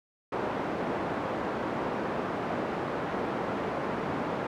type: band-pass noise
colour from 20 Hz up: pink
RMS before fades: -32 dBFS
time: 0.32-4.47 s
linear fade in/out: 5 ms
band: 220 to 1200 Hz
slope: 12 dB/octave
effects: none

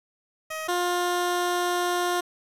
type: tone pair in turn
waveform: 15% pulse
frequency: 631 / 354.1 Hz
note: D#5 / F4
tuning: +24 / +24 cents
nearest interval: minor seventh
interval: 1000 cents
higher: first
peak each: -24 / -17 dBFS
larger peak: second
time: 0.5-0.68 / 0.68-2.21 s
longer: second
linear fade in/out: 10 ms
effects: resampled to 32000 Hz + 8-bit

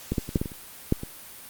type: clicks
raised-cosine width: 3 ms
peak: -12 / -11 / -21 / -8 / -13 / -19 / -28 / -7 / -20 dBFS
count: 9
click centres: 0.12 / 0.182 / 0.291 / 0.358 / 0.415 / 0.458 / 0.518 / 0.924 / 1.034 s
effects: white hiss -44 dBFS RMS until 1.49 s + Opus 48 kbps

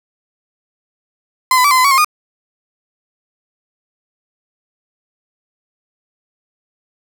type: tone with pitch steps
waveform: 35% pulse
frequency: 1029 / 1004 / 1153 / 1031 / 1016 / 1125 / 1066 / 1226 Hz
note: C6 / B5 / D6 / C6 / B5 / C#6 / C6 / D#6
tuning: -29 / +28 / -32 / -26 / +49 / +25 / +32 / -26 cents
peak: -7 dBFS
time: 1.51-2.046 s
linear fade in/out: 2 ms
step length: 67 ms
effects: none

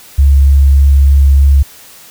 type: tone with vibrato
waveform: sine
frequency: 69.3 Hz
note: C#2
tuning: in tune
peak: -3 dBFS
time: 0.18-1.63 s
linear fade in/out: 10 ms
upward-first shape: sine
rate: 3.3 Hz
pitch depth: 8 cents each way
effects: white hiss -37 dBFS RMS until 2.1 s

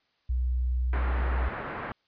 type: tone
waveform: sine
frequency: 62.1 Hz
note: B1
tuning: 10 cents sharp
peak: -24 dBFS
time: 0.29-1.49 s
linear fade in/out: 10 ms
type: low-pass noise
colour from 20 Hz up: white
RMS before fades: -36 dBFS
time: 0.93-1.92 s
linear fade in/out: 2 ms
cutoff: 1700 Hz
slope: 24 dB/octave
effects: white hiss -71 dBFS RMS until 2.07 s + resampled to 11025 Hz

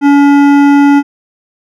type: tone with hard clipping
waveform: triangle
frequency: 284.1 Hz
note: C#4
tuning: 43 cents sharp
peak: -5 dBFS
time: 0.01-1.03 s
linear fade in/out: 50 ms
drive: 17 dB
effects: none

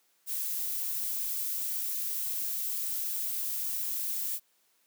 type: noise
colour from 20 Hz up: violet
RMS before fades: -33 dBFS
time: 0.26-4.4 s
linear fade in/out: 50 ms
effects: white hiss -70 dBFS RMS until 4.86 s + high-pass 200 Hz 12 dB/octave

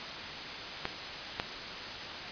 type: clicks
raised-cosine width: 0.3 ms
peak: -14 dBFS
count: 2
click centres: 0.854 / 1.399 s
effects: white hiss -39 dBFS RMS until 2.31 s + resampled to 11025 Hz

